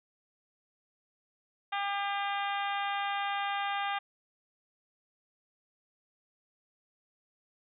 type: harmonic tone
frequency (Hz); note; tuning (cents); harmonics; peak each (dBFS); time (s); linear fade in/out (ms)
401; G4; +39; 2 / 3 / 4 / 5 / 6 / 7 / 8 / 9; -33 / -37 / -39 / -41 / -43 / -44 / -45 / -46; 1.72-3.99; 10
effects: none